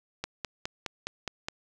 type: click train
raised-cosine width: 0.2 ms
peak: -15 dBFS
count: 7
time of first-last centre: 0.24-1.485 s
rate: 4.82 Hz
effects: none